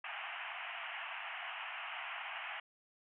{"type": "band-pass noise", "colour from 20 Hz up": "white", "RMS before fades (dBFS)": -44, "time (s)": [0.04, 2.6], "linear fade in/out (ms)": 5, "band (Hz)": [660, 3000], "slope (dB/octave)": 96, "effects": []}